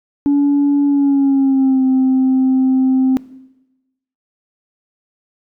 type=tone with pitch glide; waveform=sine; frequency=285 to 261.3 Hz; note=C#4 to C4; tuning=+48 to -2 cents; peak=-8 dBFS; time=0.26-3.17 s; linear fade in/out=0 ms; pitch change=-150 cents; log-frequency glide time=0.86-1.85 s; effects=noise-tail reverb RT60 1.0 s tail -20 dB re dry + tanh soft clip ceiling -8 dBFS